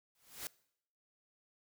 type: noise with exponential growth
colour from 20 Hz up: white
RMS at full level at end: -39 dBFS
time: 0.15-0.47 s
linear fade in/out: 1 ms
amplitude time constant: 69 ms
effects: noise-tail reverb RT60 0.7 s tail -22 dB re dry